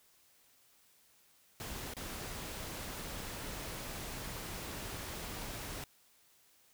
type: noise with dropouts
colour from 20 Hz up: pink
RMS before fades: -43 dBFS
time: 1.6-5.84 s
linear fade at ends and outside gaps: 1 ms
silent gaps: 1.937-1.967 s
effects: white hiss -67 dBFS RMS until 6.73 s